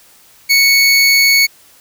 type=tone; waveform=25% pulse; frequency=2217 Hz; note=C#7; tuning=in tune; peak=-4 dBFS; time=0.49-1.47 s; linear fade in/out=20 ms; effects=white hiss -46 dBFS RMS until 1.8 s